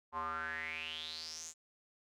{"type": "tone with band-pass filter sweep", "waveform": "square", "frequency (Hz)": 80.4, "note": "E2", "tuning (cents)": -43, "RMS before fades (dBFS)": -42, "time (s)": [0.12, 1.54], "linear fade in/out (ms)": 50, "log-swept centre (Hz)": [970, 7300], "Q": 7.9, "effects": []}